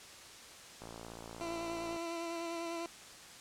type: click train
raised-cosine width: 1 ms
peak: -33 dBFS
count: 66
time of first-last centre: 0.82-1.962 s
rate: 56.9 Hz
type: tone with vibrato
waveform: 20% pulse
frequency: 336.3 Hz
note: E4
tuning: 35 cents sharp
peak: -33 dBFS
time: 1.41-2.86 s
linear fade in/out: 0 ms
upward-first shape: sine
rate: 10 Hz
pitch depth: 23 cents each way
effects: white hiss -52 dBFS RMS until 3.4 s + low-pass 8000 Hz 12 dB/octave